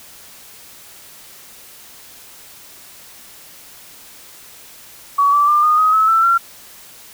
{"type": "tone with pitch steps", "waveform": "sine", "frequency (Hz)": [1131, 1162.1, 1194.1, 1227, 1260.7, 1295.4, 1331.1, 1367.7], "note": ["C#6", "D6", "D6", "D#6", "D#6", "E6", "E6", "F6"], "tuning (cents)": [34, -19, 28, -25, 22, -31, 16, -37], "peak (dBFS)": -10, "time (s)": [5.18, 6.38], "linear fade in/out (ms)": 10, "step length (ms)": 150, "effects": ["white hiss -41 dBFS RMS until 7.13 s"]}